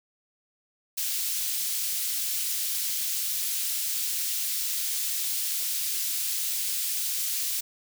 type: high-pass noise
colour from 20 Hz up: white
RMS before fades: -29 dBFS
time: 0.97-7.61 s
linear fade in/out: 10 ms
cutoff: 3300 Hz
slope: 12 dB/octave
effects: none